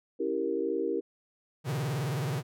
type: chord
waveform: sine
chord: C# diminished seventh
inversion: none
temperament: equal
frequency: 277.2 / 329.6 / 392 / 466.2 Hz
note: C#4 / E4 / G4 / Bb4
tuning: 0 / 0 / 0 / 0 cents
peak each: -37 / -33 / -32 / -32 dBFS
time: 0.19-1.01 s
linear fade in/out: 20 ms
type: tone with vibrato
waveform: 45% pulse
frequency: 138.2 Hz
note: C#3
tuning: 5 cents flat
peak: -29 dBFS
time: 1.64-2.43 s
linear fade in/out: 50 ms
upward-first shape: sine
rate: 19 Hz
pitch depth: 260 cents each way
effects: none